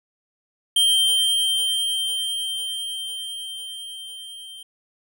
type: tone with level ramp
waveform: square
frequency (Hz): 3149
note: G7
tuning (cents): +7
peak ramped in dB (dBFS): -15 to -38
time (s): 0.76-4.63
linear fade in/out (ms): 5
effects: none